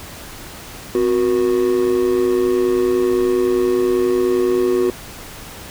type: tone with amplitude modulation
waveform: triangle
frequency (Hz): 366.9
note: F#4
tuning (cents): -15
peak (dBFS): -8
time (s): 0.95-4.9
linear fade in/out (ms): 2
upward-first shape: sine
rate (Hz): 110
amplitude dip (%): 80
effects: pink hiss -35 dBFS RMS until 5.7 s